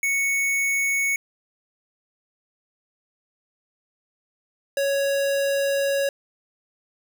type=tone pair in turn; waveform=square; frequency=2217 / 555.6 Hz; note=C#7 / C#5; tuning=0 / +4 cents; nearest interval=2 octaves; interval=2396 cents; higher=first; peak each=-21 dBFS; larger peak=neither; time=0.03-1.16 / 4.77-6.09 s; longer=second; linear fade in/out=2 ms; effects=none